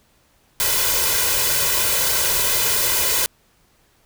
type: noise with comb filter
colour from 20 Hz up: white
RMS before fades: -19 dBFS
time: 0.6-3.26 s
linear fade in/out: 0 ms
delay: 2 ms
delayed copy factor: +0.75
effects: pink hiss -59 dBFS RMS until 4.05 s